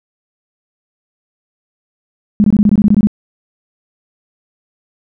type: tone bursts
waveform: sine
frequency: 207.7 Hz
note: G#3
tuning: in tune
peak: -5 dBFS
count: 11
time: 2.4-3.071 s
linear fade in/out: 0 ms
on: 41 ms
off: 22 ms
effects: none